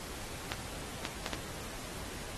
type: clicks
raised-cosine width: 0.2 ms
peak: -15 dBFS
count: 4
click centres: 0.519 / 1.052 / 1.262 / 1.333 s
effects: pink hiss -44 dBFS RMS until 2.37 s + AAC 32 kbps